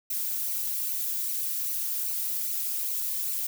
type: noise with flanger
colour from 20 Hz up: violet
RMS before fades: -30 dBFS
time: 0.1-3.47 s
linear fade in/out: 5 ms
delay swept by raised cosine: 0.56 to 3.66 ms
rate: 2.5 Hz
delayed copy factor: -0.8
effects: none